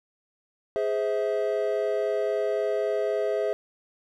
triangle chord, Ab augmented, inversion none, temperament just, 415.3 / 519.1 / 648.9 Hz, Ab4 / C5 / E5, 0 / -14 / -27 cents, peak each -25 / -28 / -26 dBFS, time 0.76-3.53 s, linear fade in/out 0 ms, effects none

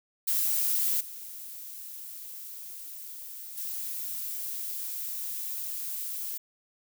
violet noise with level steps, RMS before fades -27 / -42 / -35 dBFS, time 0.27-6.38 s, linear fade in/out 10 ms, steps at 1 / 3.57 s, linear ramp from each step 10 ms, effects none

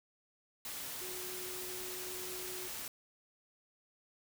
sine tone in noise, 366.6 Hz, F#4, 16 cents flat, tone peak -47 dBFS, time 1.01-2.68 s, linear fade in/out 2 ms, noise white, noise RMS -43 dBFS, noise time 0.65-2.88 s, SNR -7 dB, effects none

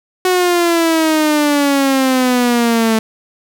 sawtooth exponential sweep, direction down, 370 to 220 Hz, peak -7 dBFS, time 0.25-2.99 s, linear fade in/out 2 ms, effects none

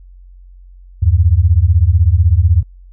sine beating tone pair, 77.78 / 93.78 Hz, D#2 / F#2, 0 / +24 cents, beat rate 16 Hz, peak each -10 dBFS, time 1.02-2.63 s, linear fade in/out 10 ms, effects added 45 Hz sine -36 dBFS peak until 2.92 s

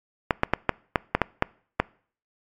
clicks, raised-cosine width 0.5 ms, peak -3 dBFS, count 9, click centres 0.308 / 0.434 / 0.536 / 0.693 / 0.958 / 1.15 / 1.217 / 1.424 / 1.8 s, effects noise-tail reverb RT60 0.5 s tail -24 dB re dry + MP3 96 kbps

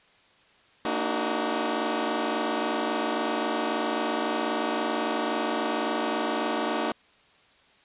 15% pulse tone cluster, 229.5 / 291.5 / 315.2 / 373 Hz, A#3 / D4 / D#4 / F#4, -27 / -13 / +23 / +14 cents, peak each -25 dBFS, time 0.85-6.92 s, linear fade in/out 2 ms, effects white hiss -59 dBFS RMS until 7.84 s + resampled to 8000 Hz

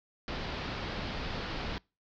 pink low-pass noise, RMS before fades -37 dBFS, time 0.28-1.78 s, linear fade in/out 0 ms, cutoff 4900 Hz, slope 48 dB/octave, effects noise-tail reverb RT60 0.3 s tail -26 dB re dry

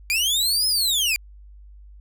sawtooth linear two-way sweep, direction up then down, 2335 to 5170 to 2335 Hz, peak -16 dBFS, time 0.1-1.16 s, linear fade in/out 0 ms, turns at 0.67 s, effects added 50 Hz sine -42 dBFS peak until 2 s

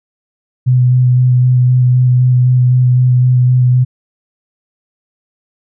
sine tone with vibrato, 125.7 Hz, B2, 31 cents sharp, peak -6 dBFS, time 0.66-3.85 s, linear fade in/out 20 ms, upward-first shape square, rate 3.9 Hz, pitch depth 11 cents each way, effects none

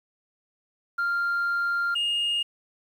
sine tone pair in turn, 1394 / 2843 Hz, F6 / F7, -4 / +30 cents, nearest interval octave, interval 1234 cents, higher second, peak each -21 dBFS, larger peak neither, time 0.98-1.95 / 1.95-2.43 s, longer first, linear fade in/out 10 ms, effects tanh soft clip ceiling -21 dBFS + 9-bit

